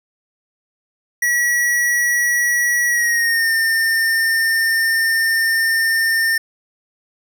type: tone with pitch glide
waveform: square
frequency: 1928 to 1809.3 Hz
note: B6 to A6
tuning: -42 to +48 cents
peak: -15 dBFS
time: 1.22-6.38 s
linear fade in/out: 5 ms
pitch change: -110 cents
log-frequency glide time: 2.87-3.53 s
effects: none